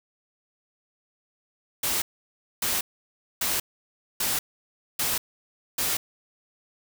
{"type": "noise bursts", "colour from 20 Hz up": "white", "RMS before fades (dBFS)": -26, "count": 6, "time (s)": [1.83, 5.97], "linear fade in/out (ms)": 5, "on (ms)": 190, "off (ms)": 600, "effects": []}